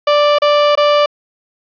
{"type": "tone with dropouts", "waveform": "30% pulse", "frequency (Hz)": 587.3, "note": "D5", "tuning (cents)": 0, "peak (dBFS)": -6, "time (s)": [0.07, 1.06], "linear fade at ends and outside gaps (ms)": 5, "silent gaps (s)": [[0.386, 0.419], [0.754, 0.774]], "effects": ["resampled to 11025 Hz", "7-bit"]}